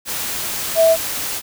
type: tone in noise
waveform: sine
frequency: 653 Hz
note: E5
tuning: 17 cents flat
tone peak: -9 dBFS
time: 0.75-0.97 s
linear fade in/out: 50 ms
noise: white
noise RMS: -24 dBFS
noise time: 0.05-1.42 s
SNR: +12 dB
effects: none